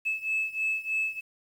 sine beating tone pair, 2605 / 2608.2 Hz, E7 / E7, -21 / -19 cents, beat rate 3.2 Hz, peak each -28 / -30 dBFS, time 0.05-1.21 s, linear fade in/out 20 ms, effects tanh soft clip ceiling -21 dBFS + 9-bit

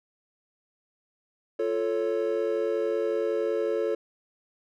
triangle chord, F augmented, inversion none, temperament equal, 349.2 / 440 / 554.4 Hz, F4 / A4 / C#5, 0 / 0 / 0 cents, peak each -29 / -25 / -28 dBFS, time 1.59-3.95 s, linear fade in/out 5 ms, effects none

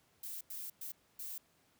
violet noise bursts at uneven times, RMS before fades -44 dBFS, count 4, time 0.23-0.41 / 0.5-0.7 / 0.81-0.92 / 1.19-1.38 s, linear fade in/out 5 ms, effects pink hiss -71 dBFS RMS until 1.79 s + high-pass 80 Hz 12 dB/octave

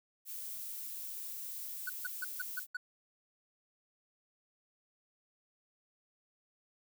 violet noise, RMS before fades -43 dBFS, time 0.25-2.67 s, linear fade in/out 50 ms
triangle tone bursts, 1480 Hz, F#6, in tune, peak -33 dBFS, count 6, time 1.87-2.77 s, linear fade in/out 5 ms, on 25 ms, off 150 ms
effects none

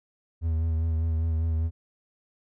triangle tone with vibrato, 81 Hz, E2, 30 cents flat, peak -21 dBFS, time 0.41-1.71 s, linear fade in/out 50 ms, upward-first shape sine, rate 5 Hz, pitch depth 31 cents each way, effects none

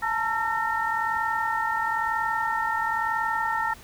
sine tone cluster, 875 / 916 / 1351 / 1831 Hz, A5 / A#5 / E6 / A#6, -10 / -31 / +42 / -32 cents, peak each -29 dBFS, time 0.02-3.74 s, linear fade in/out 10 ms, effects pink hiss -48 dBFS RMS until 3.83 s

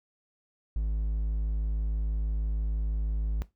triangle tone, 53.1 Hz, G#1, 39 cents sharp, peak -24 dBFS, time 0.76-3.42 s, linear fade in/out 0 ms, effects noise-tail reverb RT60 0.2 s tail -17 dB re dry

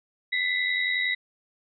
sine tone cluster, 1993 / 2084 / 3821 Hz, B6 / C7 / A#7, +15 / -7 / +42 cents, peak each -25 / -31 / -30 dBFS, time 0.32-1.15 s, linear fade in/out 10 ms, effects none

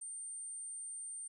sine tone, 8870 Hz, C#9, in tune, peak -40 dBFS, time 0.01-1.28 s, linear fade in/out 10 ms, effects tanh soft clip ceiling -41 dBFS

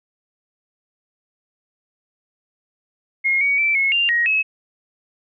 sine tone with pitch steps, 2149 / 2251 / 2330 / 2180 / 2790 / 1887 / 2576 Hz, C7 / C#7 / D7 / C#7 / F7 / A#6 / E7, +46 / +26 / -14 / -29 / -2 / +21 / -41 cents, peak -15 dBFS, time 3.24-4.43 s, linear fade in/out 20 ms, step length 170 ms, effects none

